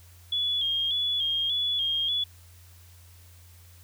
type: tone with vibrato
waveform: sine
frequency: 3322 Hz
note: G#7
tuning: in tune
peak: -24 dBFS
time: 0.32-2.24 s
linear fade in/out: 5 ms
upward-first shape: square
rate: 1.7 Hz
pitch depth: 48 cents each way
effects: added 87 Hz sine -50 dBFS peak until 3.83 s + white hiss -57 dBFS RMS until 3.83 s